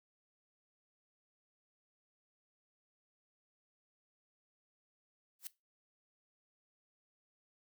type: noise with exponential growth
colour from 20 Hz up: blue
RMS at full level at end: -38 dBFS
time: 5.39-5.47 s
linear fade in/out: 2 ms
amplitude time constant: 16 ms
effects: noise-tail reverb RT60 0.2 s tail -17 dB re dry